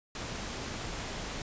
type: noise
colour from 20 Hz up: pink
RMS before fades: -38 dBFS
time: 0.15-1.42 s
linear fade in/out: 2 ms
effects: resampled to 16000 Hz